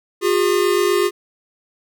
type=tone pair together; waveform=square; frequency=358.4 / 406.4 Hz; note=F4 / G#4; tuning=+45 / -38 cents; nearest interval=major second; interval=217 cents; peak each=-18 dBFS; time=0.21-1.11 s; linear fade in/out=50 ms; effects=none